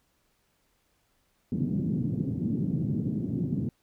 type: band-pass noise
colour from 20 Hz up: pink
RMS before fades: -29 dBFS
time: 1.52-3.69 s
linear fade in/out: 2 ms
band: 130 to 260 Hz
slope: 24 dB/octave
effects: pink hiss -71 dBFS RMS until 3.82 s